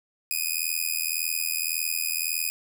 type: tone with amplitude modulation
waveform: 5% pulse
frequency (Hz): 2489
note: D#7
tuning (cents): 0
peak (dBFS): -12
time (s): 0.31-2.5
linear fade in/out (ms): 0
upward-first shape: sine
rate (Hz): 81.8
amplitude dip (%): 90
effects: none